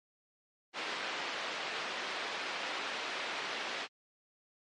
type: band-pass noise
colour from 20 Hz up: white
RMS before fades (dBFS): -38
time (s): 0.73-3.88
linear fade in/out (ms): 50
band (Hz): 350 to 3200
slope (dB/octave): 12
effects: low-pass 5000 Hz 12 dB/octave + MP3 48 kbps